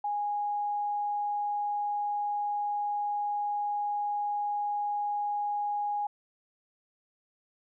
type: tone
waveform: sine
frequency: 825 Hz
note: G#5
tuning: 12 cents flat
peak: -28 dBFS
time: 0.04-6.07 s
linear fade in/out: 5 ms
effects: none